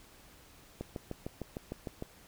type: click train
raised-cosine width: 2 ms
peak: -24 dBFS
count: 9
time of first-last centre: 0.81-2.024 s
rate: 6.59 Hz
effects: pink hiss -58 dBFS RMS until 2.27 s